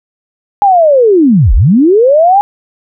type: linear two-way sweep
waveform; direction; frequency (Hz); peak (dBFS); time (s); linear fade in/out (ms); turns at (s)
sine; down then up; 830.6 to 31.59 to 830.6; -3; 0.62-2.41; 0; 1.54
effects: none